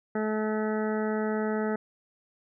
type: harmonic tone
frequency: 215.6 Hz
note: A3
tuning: 35 cents flat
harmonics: 1 / 2 / 3 / 4 / 6 / 7 / 8 / 9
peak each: -29 / -30 / -36 / -38 / -40 / -41 / -45 / -44 dBFS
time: 0.15-1.76 s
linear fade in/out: 5 ms
effects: none